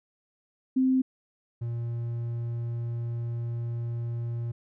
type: tone pair in turn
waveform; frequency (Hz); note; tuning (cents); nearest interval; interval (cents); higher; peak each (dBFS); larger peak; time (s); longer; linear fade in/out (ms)
sine / triangle; 260.3 / 117.67; C4 / A#2; -9 / +17; octave + major second; 1374; first; -20 / -27; first; 0.76-1.02 / 1.61-4.52; second; 10
effects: none